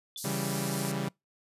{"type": "tone with exponential decay", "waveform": "sine", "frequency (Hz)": 3487, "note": "A7", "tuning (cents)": -16, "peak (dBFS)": -35, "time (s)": [0.16, 0.24], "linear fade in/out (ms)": 1, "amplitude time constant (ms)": 17}
{"type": "band-pass noise", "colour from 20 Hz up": "white", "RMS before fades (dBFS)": -40, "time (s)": [0.17, 0.92], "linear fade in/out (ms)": 10, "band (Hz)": [3900, 13000], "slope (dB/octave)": 48}
{"type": "chord", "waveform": "sawtooth", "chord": "C# diminished", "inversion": "none", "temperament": "equal", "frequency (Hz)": [138.59, 164.81, 196], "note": ["C#3", "E3", "G3"], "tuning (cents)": [0, 0, 0], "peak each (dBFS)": [-30, -33, -30], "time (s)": [0.24, 1.09], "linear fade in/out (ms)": 10}
{"effects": ["noise-tail reverb RT60 0.2 s tail -26 dB re dry", "resampled to 32000 Hz"]}